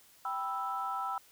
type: chord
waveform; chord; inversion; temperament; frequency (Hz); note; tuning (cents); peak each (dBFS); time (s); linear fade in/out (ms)
sine; E minor; first; equal; 784 / 987.8 / 1318.5; G5 / B5 / E6; 0 / 0 / 0; -37 / -38 / -35; 0.25-1.18; 2
effects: tanh soft clip ceiling -24 dBFS + white hiss -61 dBFS RMS until 1.31 s